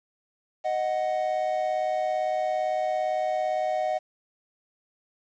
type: tone pair together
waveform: triangle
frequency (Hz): 622.3 / 740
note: D#5 / F#5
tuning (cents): 0 / 0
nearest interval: minor third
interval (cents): 300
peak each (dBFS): -25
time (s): 0.64-3.99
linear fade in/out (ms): 20
effects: resampled to 16000 Hz + 9-bit

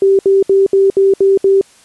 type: tone bursts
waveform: sine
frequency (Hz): 389.9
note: G4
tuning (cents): -9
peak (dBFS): -6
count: 7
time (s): 0.02-1.612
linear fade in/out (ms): 2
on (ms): 170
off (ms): 67
effects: white hiss -46 dBFS RMS until 1.84 s + resampled to 24000 Hz

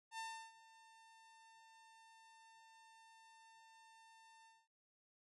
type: tone with ADSR envelope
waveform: sawtooth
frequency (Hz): 899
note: A5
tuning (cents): +37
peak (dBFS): -40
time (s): 0.11-4.68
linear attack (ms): 75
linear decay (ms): 330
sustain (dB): -19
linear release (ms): 230
effects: resampled to 24000 Hz

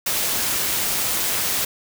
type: noise with amplitude modulation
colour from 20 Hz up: white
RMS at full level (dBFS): -21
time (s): 0.06-1.65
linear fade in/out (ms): 5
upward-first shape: sine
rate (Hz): 189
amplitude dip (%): 30
effects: none

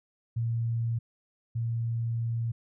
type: tone pair in turn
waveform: sine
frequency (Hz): 115.8 / 115.8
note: A#2 / A#2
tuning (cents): -11 / -11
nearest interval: unison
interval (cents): 0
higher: neither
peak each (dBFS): -26 / -27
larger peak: first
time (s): 0.36-0.99 / 1.55-2.52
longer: second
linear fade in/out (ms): 10
effects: none

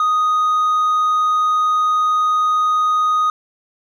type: tone with hard clipping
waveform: sine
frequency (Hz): 1244.5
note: D#6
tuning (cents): 0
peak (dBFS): -14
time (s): 0-3.3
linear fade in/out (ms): 2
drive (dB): 2
effects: none

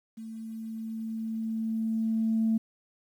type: tone with level ramp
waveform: sine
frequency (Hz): 222.9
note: A3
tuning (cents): +23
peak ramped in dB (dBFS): -38 to -21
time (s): 0.17-2.58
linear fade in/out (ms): 10
effects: tanh soft clip ceiling -18 dBFS + 10-bit

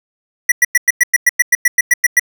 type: tone bursts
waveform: square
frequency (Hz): 1949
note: B6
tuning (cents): -23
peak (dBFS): -7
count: 14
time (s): 0.49-2.196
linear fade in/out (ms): 5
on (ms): 29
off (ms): 100
effects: 8-bit

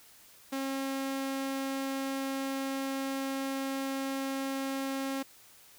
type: tone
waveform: sawtooth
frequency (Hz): 270.3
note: C#4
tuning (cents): -44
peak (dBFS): -28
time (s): 0.52-5.23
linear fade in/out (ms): 10
effects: white hiss -57 dBFS RMS until 5.78 s

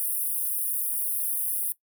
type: high-pass noise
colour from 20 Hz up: pink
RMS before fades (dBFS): -28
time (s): 0-1.72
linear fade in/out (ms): 0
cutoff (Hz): 9400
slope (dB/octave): 96
effects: noise-tail reverb RT60 0.1 s tail -18 dB re dry

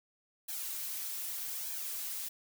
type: noise with flanger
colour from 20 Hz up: blue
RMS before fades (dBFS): -39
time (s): 0.48-2.29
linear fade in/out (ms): 10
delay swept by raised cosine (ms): 1.2 to 5.3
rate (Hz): 0.82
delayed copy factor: +0.65
effects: none

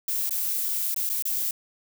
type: noise with dropouts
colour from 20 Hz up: violet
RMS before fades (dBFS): -27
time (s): 0.08-1.51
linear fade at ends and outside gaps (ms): 2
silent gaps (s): 0.294-0.308 / 0.944-0.962 / 1.092-1.098 / 1.224-1.253
effects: none

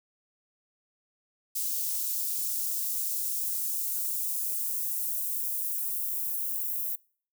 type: noise with high-pass filter sweep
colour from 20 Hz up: blue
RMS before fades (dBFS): -31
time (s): 1.55-6.96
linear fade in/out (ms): 10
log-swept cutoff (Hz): 5200 to 12000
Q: 0.78
effects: noise-tail reverb RT60 0.5 s tail -26 dB re dry

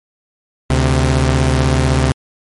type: tone pair together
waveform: sawtooth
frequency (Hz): 73.42 / 130.82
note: D2 / C3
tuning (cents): 0 / 0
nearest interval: minor seventh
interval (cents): 1000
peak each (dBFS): -10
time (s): 0.7-2.12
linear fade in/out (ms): 0
effects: MP3 48 kbps

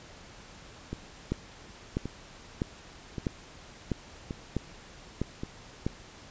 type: two click trains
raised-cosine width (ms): 3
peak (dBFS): -21 / -15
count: 5 / 8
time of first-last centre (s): 0.93-5.435 / 1.32-5.865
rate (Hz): 0.888 / 1.54
effects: pink hiss -50 dBFS RMS until 6.3 s + resampled to 16000 Hz

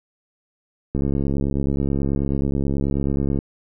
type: click train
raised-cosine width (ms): 3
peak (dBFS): -10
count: 170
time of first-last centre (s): 0.95-3.389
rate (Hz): 69.3
effects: none

